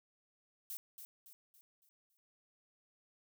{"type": "noise with echo", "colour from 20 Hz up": "violet", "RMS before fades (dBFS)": -44, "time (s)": [0.7, 0.77], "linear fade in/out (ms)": 0, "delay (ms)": 280, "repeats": 5, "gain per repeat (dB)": -7, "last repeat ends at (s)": 2.17, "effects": []}